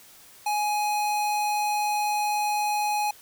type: tone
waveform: square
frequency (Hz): 836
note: G#5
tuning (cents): +11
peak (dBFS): -24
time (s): 0.46-3.11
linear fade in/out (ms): 5
effects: white hiss -51 dBFS RMS until 3.21 s